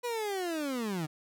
30% pulse linear sweep, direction down, 493.9 to 146.83 Hz, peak -29 dBFS, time 0.03-1.07 s, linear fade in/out 20 ms, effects none

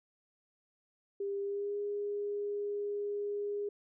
sine tone with pitch glide, 399.1 to 409.6 Hz, G4 to G#4, +31 to -24 cents, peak -33 dBFS, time 1.2-3.69 s, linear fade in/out 5 ms, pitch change +45 cents, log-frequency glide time 1.41-1.78 s, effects none

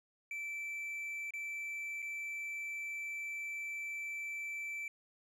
triangle tone with dropouts, 2327 Hz, D7, 17 cents flat, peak -37 dBFS, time 0.31-4.88 s, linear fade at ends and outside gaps 2 ms, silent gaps 1.307-1.336 / 2.021-2.025 s, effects none

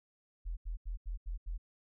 sine tone bursts, 41.78 Hz, E1, 24 cents sharp, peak -35 dBFS, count 6, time 0.45-1.58 s, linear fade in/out 20 ms, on 120 ms, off 82 ms, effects none

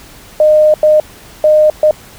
sine tone bursts at uneven times, 612 Hz, D#5, 29 cents flat, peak -4 dBFS, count 4, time 0.4-0.74 / 0.83-1 / 1.44-1.7 / 1.83-1.91 s, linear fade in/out 2 ms, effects pink hiss -37 dBFS RMS until 2.18 s

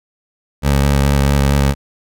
20% pulse tone with vibrato, 69.9 Hz, C#2, 15 cents sharp, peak -6 dBFS, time 0.62-1.75 s, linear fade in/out 50 ms, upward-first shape square, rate 4.6 Hz, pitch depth 18 cents each way, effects none

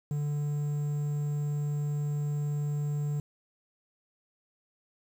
triangle tone with quantisation, 146.83 Hz, D3, in tune, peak -26 dBFS, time 0.11-3.2 s, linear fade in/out 2 ms, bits 9, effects none

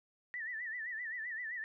sine tone with vibrato, 1864.7 Hz, A#6, in tune, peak -38 dBFS, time 0.34-1.64 s, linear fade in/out 0 ms, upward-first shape sine, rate 7.7 Hz, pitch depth 120 cents each way, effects none

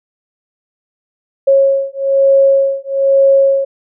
sine beating tone pair, 546 / 547.1 Hz, C#5 / C#5, -26 / -23 cents, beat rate 1.1 Hz, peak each -11 dBFS, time 1.47-3.65 s, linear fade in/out 10 ms, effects none

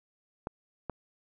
clicks, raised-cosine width 1 ms, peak -20 dBFS, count 2, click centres 0.471 / 0.897 s, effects none

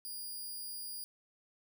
5% pulse tone, 4848 Hz, D#8, 46 cents flat, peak -34 dBFS, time 0.05-1.04 s, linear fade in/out 0 ms, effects none

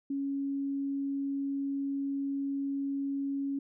sine tone, 277.2 Hz, C#4, in tune, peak -30 dBFS, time 0.1-3.59 s, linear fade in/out 5 ms, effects none

